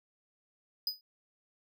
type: tone with exponential decay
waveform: square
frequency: 4978 Hz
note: D#8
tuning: in tune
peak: -27 dBFS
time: 0.87-1.01 s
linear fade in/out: 2 ms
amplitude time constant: 29 ms
effects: none